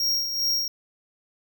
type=tone with tremolo; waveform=square; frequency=5588 Hz; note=F8; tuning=in tune; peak=-21 dBFS; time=0-0.68 s; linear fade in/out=2 ms; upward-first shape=sine; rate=2.5 Hz; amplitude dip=55%; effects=none